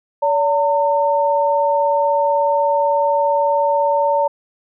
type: tone pair together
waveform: sine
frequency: 572.6 / 909 Hz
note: D5 / A#5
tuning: -44 / -44 cents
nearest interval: minor sixth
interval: 800 cents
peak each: -16 dBFS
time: 0.22-4.28 s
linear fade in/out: 10 ms
effects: none